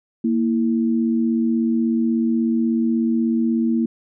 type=tone pair together; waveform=sine; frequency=231.8 / 328.2 Hz; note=A#3 / E4; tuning=-10 / -8 cents; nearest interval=tritone; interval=602 cents; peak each=-17 / -23 dBFS; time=0.24-3.86 s; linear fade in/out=5 ms; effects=none